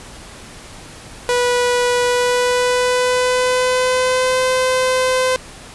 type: tone with pitch glide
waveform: sawtooth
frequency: 489.8 to 513.3 Hz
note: B4 to C5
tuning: -14 to -33 cents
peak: -10 dBFS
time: 1.29-5.36 s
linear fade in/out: 0 ms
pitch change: +81 cents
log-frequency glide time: 2.02-4.42 s
effects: pink hiss -37 dBFS RMS until 5.74 s + resampled to 24000 Hz